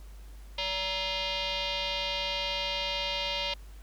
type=tone with frequency modulation; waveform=sine; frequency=185.2 Hz; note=F#3; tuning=2 cents sharp; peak=-29 dBFS; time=0.58-3.54 s; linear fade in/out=5 ms; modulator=757 Hz; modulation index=5.4; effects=added 50 Hz sine -44 dBFS peak until 3.82 s + pink hiss -59 dBFS RMS until 3.82 s